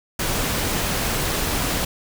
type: noise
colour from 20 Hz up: pink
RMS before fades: -23 dBFS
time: 0.19-1.85 s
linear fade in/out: 5 ms
effects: none